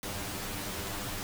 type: noise with comb filter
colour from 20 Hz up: pink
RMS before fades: -37 dBFS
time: 0.03-1.23 s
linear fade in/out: 0 ms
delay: 10 ms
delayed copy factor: +1
effects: none